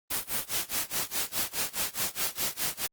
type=noise with tremolo; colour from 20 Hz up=white; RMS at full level=-28 dBFS; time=0.1-2.87 s; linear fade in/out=10 ms; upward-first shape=sine; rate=4.8 Hz; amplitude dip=95%; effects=Opus 32 kbps

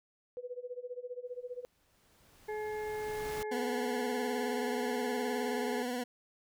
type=tone with tremolo; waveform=sine; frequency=493.9 Hz; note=B4; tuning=in tune; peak=-36 dBFS; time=0.37-1.65 s; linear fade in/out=0 ms; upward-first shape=sine; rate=15 Hz; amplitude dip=90%
type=noise with exponential growth; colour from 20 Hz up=pink; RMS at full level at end=-42 dBFS; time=1.26-3.43 s; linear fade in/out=2 ms; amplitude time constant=470 ms
type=harmonic tone; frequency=426.3 Hz; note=G#4; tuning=45 cents sharp; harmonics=1 / 2 / 4 / 5; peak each=-36 / -42 / -48 / -50 dBFS; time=2.48-5.83 s; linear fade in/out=10 ms
type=tone with vibrato; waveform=20% pulse; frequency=246.9 Hz; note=B3; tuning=in tune; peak=-29 dBFS; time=3.51-6.04 s; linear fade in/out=10 ms; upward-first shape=sine; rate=19 Hz; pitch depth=50 cents each way
effects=none

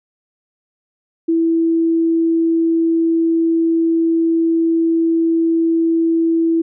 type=tone; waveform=sine; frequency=329.6 Hz; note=E4; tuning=in tune; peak=-12 dBFS; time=1.28-6.62 s; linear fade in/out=10 ms; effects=none

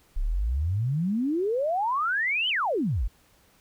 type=exponential two-way sweep; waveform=sine; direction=up then down; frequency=30.87 to 3136 to 39.27 Hz; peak=-23 dBFS; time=0.16-3.08 s; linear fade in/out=10 ms; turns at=2.49 s; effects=pink hiss -61 dBFS RMS until 3.6 s

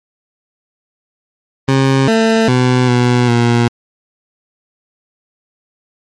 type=tone with pitch steps; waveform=20% pulse; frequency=134.6 / 223.8 / 126 / 122.9 / 118.9 Hz; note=C3 / A3 / B2 / B2 / A#2; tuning=+49 / +30 / +35 / -8 / +35 cents; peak=-4 dBFS; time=1.68-3.68 s; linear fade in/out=5 ms; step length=400 ms; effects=low-pass 6000 Hz 12 dB/octave + MP3 64 kbps

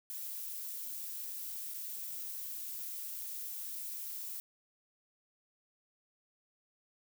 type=noise with dropouts; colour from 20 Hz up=violet; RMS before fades=-42 dBFS; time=0.1-4.4 s; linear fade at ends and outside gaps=0 ms; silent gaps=1.737-1.743 s; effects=none

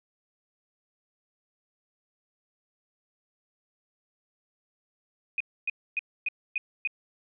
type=tone bursts; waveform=sine; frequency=2489 Hz; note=D#7; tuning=in tune; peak=-25 dBFS; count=6; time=5.38-6.874 s; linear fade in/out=2 ms; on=24 ms; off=270 ms; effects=none

